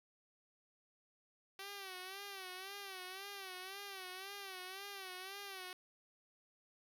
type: tone with vibrato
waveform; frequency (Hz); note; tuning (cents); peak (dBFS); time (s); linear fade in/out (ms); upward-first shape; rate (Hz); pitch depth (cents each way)
5% pulse; 384.1; G4; -35; -35; 1.59-5.73; 2; sine; 1.9; 87
effects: none